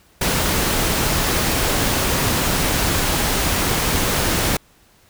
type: noise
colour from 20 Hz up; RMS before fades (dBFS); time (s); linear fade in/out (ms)
pink; -19; 0.21-4.57; 5
effects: pink hiss -54 dBFS RMS until 5.09 s